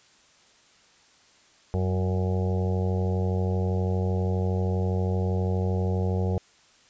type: harmonic tone with a mistuned harmonic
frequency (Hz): 92.5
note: F#2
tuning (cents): 0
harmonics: 1 / 2 / 4 / 5 / 6 / 7 / 8 / 9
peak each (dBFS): -24 / -30 / -35 / -33 / -40 / -41 / -41 / -43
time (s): 1.74-6.38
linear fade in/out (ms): 0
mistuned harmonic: 2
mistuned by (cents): +17
effects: white hiss -58 dBFS RMS until 6.89 s + resampled to 16000 Hz